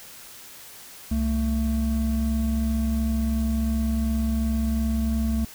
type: tone pair together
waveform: triangle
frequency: 66.7 / 222.9 Hz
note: C2 / A3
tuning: +34 / +23 cents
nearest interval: octave + major sixth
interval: 2089 cents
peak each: -22 dBFS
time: 1.11-5.45 s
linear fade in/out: 5 ms
effects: white hiss -44 dBFS RMS until 5.54 s